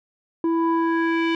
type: tone with low-pass filter sweep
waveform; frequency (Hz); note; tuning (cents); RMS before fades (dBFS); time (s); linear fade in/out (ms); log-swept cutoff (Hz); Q
square; 330.5; E4; +5; -21; 0.44-1.35; 2; 670 to 2900; 2.5
effects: none